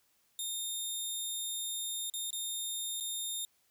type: tone with dropouts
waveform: 15% pulse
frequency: 3660 Hz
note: A#7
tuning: 32 cents flat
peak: -28 dBFS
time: 0.39-3.45 s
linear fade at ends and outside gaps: 1 ms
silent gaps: 2.099-2.138 / 2.305-2.329 / 3.001-3.007 s
effects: white hiss -72 dBFS RMS until 3.7 s